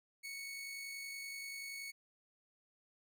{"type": "tone with amplitude modulation", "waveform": "sawtooth", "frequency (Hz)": 2217, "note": "C#7", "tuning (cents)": 0, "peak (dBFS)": -39, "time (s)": [0.23, 1.92], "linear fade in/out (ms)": 20, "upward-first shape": "sine", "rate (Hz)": 50.5, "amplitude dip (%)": 30, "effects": []}